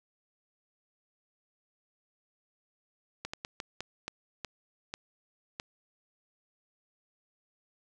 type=slowing click train; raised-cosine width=0.2 ms; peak=-19 dBFS; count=9; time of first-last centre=3.25-5.599 s; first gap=85 ms; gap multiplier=1.34; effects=none